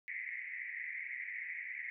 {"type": "band-pass noise", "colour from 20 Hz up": "pink", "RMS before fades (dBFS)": -43, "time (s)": [0.08, 1.9], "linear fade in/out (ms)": 0, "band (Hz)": [1900, 2200], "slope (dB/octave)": 96, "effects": []}